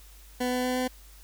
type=tone with pitch steps; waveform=20% pulse; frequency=249.3 / 250.9 / 252.5 / 254.1 Hz; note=B3 / B3 / B3 / B3; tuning=+16 / +28 / +39 / +49 cents; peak=-21 dBFS; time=0.4-0.88 s; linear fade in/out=10 ms; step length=120 ms; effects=added 50 Hz sine -49 dBFS peak until 1.23 s + white hiss -55 dBFS RMS until 1.23 s